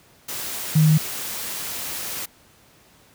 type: tone in noise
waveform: sine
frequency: 155.56 Hz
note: D#3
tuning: in tune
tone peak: -12 dBFS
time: 0.75-0.98 s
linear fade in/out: 10 ms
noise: white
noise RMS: -30 dBFS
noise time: 0.28-2.26 s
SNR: +15 dB
effects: pink hiss -54 dBFS RMS until 3.14 s + high-pass 60 Hz 12 dB/octave